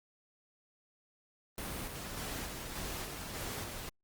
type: noise with tremolo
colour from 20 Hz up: pink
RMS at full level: -40 dBFS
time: 1.58-3.89 s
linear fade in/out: 0 ms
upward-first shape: square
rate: 1.7 Hz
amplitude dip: 30%
effects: Opus 32 kbps